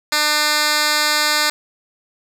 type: tone with band-pass filter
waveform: 10% pulse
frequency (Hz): 300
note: D4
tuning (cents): +37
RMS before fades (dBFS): -17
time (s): 0.12-1.5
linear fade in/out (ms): 5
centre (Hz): 4500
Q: 0.81
effects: none